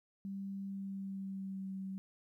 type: tone with pitch glide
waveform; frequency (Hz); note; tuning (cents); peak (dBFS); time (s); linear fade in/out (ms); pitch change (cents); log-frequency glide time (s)
sine; 196 to 191.63; G3 to G3; 0 to -39; -39; 0.25-1.98; 0; -39; 0.69-1.71
effects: 13-bit